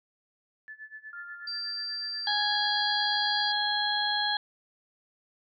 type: tone with tremolo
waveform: sine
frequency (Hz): 1739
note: A6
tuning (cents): -21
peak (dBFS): -39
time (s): 0.68-3.48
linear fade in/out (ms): 0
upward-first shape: sine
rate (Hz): 8.2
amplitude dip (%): 90
type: tone with exponential decay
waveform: sine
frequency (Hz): 1400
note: F6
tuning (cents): +4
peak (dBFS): -39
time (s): 1.13-3.89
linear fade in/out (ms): 2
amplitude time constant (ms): 600
type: tone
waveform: sine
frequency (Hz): 4699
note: D8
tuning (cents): 0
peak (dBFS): -32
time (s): 1.47-3.52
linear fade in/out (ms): 5
type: harmonic tone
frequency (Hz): 830.6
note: G#5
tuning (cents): 0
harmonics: 1 / 2 / 4 / 5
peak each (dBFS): -31 / -31 / -31 / -31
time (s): 2.27-4.37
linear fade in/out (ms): 2
effects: none